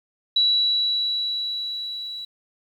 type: tone with level ramp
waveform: sine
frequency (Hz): 3923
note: B7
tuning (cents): -12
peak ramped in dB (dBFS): -15 to -31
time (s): 0.36-2.25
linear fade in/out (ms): 5
effects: 9-bit